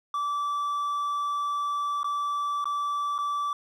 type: tone with dropouts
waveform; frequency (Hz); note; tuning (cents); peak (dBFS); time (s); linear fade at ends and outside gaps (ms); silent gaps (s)
triangle; 1160; D6; -22; -24; 0.14-3.53; 2; 2.032-2.043 / 2.643-2.655 / 3.181-3.187
effects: none